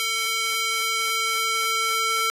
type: tone with high-pass filter sweep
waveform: square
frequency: 448.2 Hz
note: A4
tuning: 32 cents sharp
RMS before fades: -24 dBFS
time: 0-2.3 s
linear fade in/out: 0 ms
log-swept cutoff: 2200 to 1400 Hz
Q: 1.2
effects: resampled to 32000 Hz + 8-bit